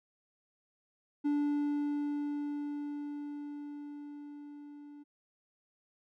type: tone with level ramp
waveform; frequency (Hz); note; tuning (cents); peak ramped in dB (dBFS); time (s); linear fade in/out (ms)
triangle; 291.2; D4; -15; -25 to -46; 1.24-5.04; 20
effects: none